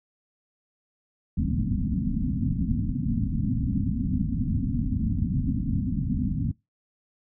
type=low-pass noise; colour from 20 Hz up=white; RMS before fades=-26 dBFS; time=1.37-6.52 s; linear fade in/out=10 ms; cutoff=270 Hz; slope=96 dB/octave; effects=noise-tail reverb RT60 0.2 s tail -21 dB re dry